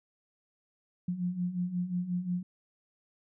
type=beating tone pair; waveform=sine; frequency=174.61 / 180.21 Hz; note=F3 / F#3; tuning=0 / -45 cents; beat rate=5.6 Hz; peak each=-36 / -31 dBFS; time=1.08-2.43 s; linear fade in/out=5 ms; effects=none